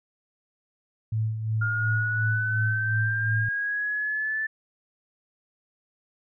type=tone with tremolo; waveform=sine; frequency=110 Hz; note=A2; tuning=in tune; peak=-22 dBFS; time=1.12-3.49 s; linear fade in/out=5 ms; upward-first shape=sine; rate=2.8 Hz; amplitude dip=55%
type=exponential sweep; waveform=sine; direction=up; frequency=1410 to 1760 Hz; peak=-25 dBFS; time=1.61-4.47 s; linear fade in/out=10 ms
effects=none